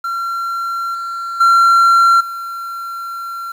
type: tone with level steps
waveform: triangle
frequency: 1367 Hz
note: F6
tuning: 37 cents flat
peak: -16 / -19 / -5 / -21 dBFS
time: 0.04-3.52 s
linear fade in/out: 5 ms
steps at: 0.94 / 1.4 / 2.2 s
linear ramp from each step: 10 ms
effects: 7-bit